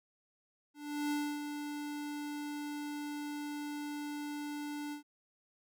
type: tone with ADSR envelope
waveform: square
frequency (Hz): 293.7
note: D4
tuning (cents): 0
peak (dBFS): -32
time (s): 0.74-5.03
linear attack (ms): 370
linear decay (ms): 280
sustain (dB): -7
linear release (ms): 110
effects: none